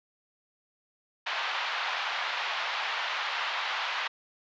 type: band-pass noise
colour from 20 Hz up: pink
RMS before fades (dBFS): -32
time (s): 1.26-4.08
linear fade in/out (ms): 10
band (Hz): 820 to 3800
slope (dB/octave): 24
effects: resampled to 16000 Hz